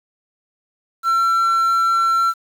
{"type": "tone with quantisation", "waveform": "triangle", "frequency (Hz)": 1351, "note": "E6", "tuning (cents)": 42, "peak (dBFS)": -12, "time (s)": [1.03, 2.34], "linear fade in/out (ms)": 50, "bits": 7, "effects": []}